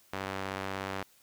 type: tone with band-pass filter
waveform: sawtooth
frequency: 96.5 Hz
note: G2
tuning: 27 cents flat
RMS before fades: -37 dBFS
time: 0.13-1.03 s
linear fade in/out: 5 ms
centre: 1400 Hz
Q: 0.57
effects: white hiss -63 dBFS RMS until 1.22 s